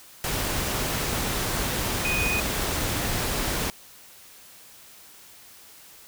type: tone in noise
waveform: sine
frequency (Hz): 2489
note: D#7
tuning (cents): 0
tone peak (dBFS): -25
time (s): 2.05-2.4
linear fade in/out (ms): 0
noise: pink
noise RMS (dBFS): -27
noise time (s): 0.24-3.7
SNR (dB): -1
effects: white hiss -49 dBFS RMS until 6.07 s